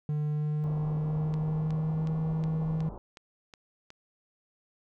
triangle tone with pitch glide, 150 to 158.92 Hz, D3 to D#3, +37 to +37 cents, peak -25 dBFS, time 0.09-2.89 s, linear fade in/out 2 ms, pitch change +100 cents, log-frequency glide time 0.32-2.18 s
pink low-pass noise, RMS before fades -43 dBFS, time 0.64-2.98 s, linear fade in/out 0 ms, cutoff 1100 Hz, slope 48 dB/octave
click train, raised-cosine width 0.2 ms, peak -30 dBFS, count 8, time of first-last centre 1.34-3.904 s, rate 2.73 Hz
effects none

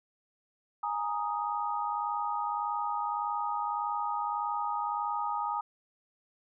sine chord, Ab suspended second, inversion none, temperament equal, 830.6 / 932.3 / 1244.5 Hz, Ab5 / Bb5 / Eb6, 0 / 0 / 0 cents, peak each -34 dBFS, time 0.83-5.61 s, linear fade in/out 5 ms, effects none

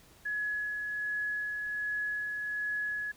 sine tone with tremolo, 1690 Hz, G#6, 30 cents sharp, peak -30 dBFS, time 0.25-3.12 s, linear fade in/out 10 ms, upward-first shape sine, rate 1.3 Hz, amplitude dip 30%, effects pink hiss -59 dBFS RMS until 3.16 s

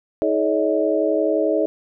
harmonic tone with a mistuned harmonic, 106.1 Hz, G#2, 38 cents sharp, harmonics 3 / 4 / 5 / 6, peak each -22 / -22 / -22 / -22 dBFS, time 0.22-1.66 s, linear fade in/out 0 ms, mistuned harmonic 5, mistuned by +110 cents, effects none

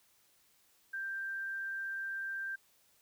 sine tone, 1577 Hz, G6, 10 cents sharp, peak -36 dBFS, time 0.93-2.56 s, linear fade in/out 10 ms, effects white hiss -69 dBFS RMS until 3.01 s

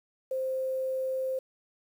sine tone, 523.3 Hz, C5, in tune, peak -28 dBFS, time 0.31-1.39 s, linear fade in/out 5 ms, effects 9-bit

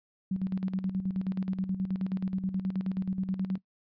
sine tone with tremolo, 188.7 Hz, F#3, 34 cents sharp, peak -26 dBFS, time 0.31-3.58 s, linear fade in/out 5 ms, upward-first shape square, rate 9.4 Hz, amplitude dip 65%, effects noise-tail reverb RT60 0.1 s tail -20 dB re dry + resampled to 11025 Hz

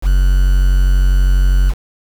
triangle tone with quantisation, 46.18 Hz, F#1, 3 cents flat, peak -6 dBFS, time 0.02-1.74 s, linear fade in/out 50 ms, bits 5, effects none

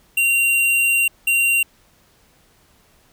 square tone bursts at uneven times, 2763 Hz, F7, 19 cents flat, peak -15 dBFS, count 2, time 0.17-1.08 / 1.27-1.63 s, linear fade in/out 5 ms, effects pink hiss -56 dBFS RMS until 3.12 s

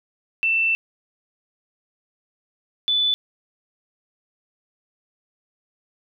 sine tone pair in turn, 2671 / 3486 Hz, E7 / A7, +22 / -17 cents, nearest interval perfect fourth, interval 461 cents, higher second, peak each -17 dBFS, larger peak neither, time 0.43-0.75 / 2.88-3.14 s, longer first, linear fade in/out 0 ms, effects none

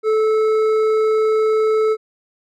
sine tone with hard clipping, 435.7 Hz, A4, 17 cents flat, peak -15 dBFS, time 0.03-1.97 s, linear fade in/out 50 ms, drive 7 dB, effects none

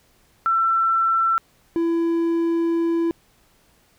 sine / triangle tone pair in turn, 1342 / 334.5 Hz, E6 / E4, +31 / +25 cents, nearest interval 2 octaves, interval 2406 cents, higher first, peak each -16 dBFS, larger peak neither, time 0.46-1.38 / 1.76-3.11 s, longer second, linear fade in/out 0 ms, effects pink hiss -59 dBFS RMS until 3.98 s

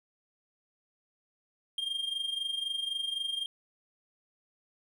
triangle tone with amplitude modulation, 3207 Hz, G7, 39 cents sharp, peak -27 dBFS, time 1.78-3.46 s, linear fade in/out 2 ms, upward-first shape sine, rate 23.9 Hz, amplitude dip 70%, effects none

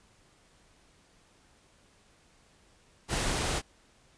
pink noise, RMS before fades -30 dBFS, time 3.08-3.62 s, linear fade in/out 50 ms, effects pink hiss -63 dBFS RMS until 4.17 s + resampled to 22050 Hz

